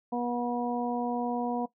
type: harmonic tone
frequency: 241.9 Hz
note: B3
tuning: 36 cents flat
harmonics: 1 / 2 / 3 / 4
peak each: -31 / -35 / -33 / -37 dBFS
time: 0.12-1.66 s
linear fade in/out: 10 ms
effects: noise-tail reverb RT60 0.1 s tail -17 dB re dry